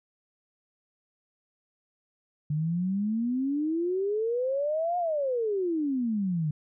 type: exponential two-way sweep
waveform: sine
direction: up then down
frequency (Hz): 146.8 to 721 to 146.8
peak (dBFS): -25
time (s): 2.5-6.51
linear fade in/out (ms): 5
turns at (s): 4.98
effects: none